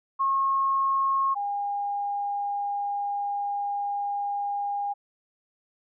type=tone pair in turn; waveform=sine; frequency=1085 / 810.5 Hz; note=C#6 / G#5; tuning=-37 / -42 cents; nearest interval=perfect fourth; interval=505 cents; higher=first; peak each=-21 / -26 dBFS; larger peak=first; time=0.19-1.35 / 1.35-4.94 s; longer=second; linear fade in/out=20 ms; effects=none